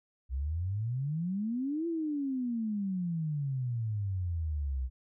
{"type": "exponential two-way sweep", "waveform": "sine", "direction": "up then down", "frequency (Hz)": [61.74, 341.3, 61.74], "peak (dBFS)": -30, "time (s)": [0.29, 4.9], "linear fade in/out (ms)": 50, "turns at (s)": 1.87, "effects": []}